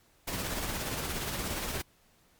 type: noise with tremolo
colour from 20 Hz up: pink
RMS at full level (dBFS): -33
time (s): 0.27-1.82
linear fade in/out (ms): 10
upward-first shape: sine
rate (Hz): 17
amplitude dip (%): 35
effects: pink hiss -65 dBFS RMS until 2.39 s + MP3 96 kbps